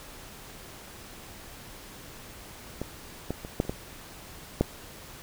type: clicks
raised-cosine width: 2 ms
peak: -18 / -16 / -24 / -10 / -30 / -16 / -8 dBFS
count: 7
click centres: 2.816 / 3.306 / 3.449 / 3.601 / 3.651 / 3.695 / 4.61 s
effects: pink hiss -46 dBFS RMS until 5.22 s